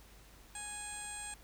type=tone with low-pass filter; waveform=15% pulse; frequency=830.6 Hz; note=G#5; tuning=in tune; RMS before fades=-44 dBFS; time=0.55-1.34 s; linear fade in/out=2 ms; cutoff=8200 Hz; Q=8.7; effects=added 50 Hz sine -59 dBFS peak until 1.43 s + pink hiss -60 dBFS RMS until 1.43 s